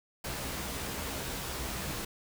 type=noise with comb filter; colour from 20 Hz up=pink; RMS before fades=-37 dBFS; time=0.24-2.05 s; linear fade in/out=5 ms; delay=15 ms; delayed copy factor=+0.55; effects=none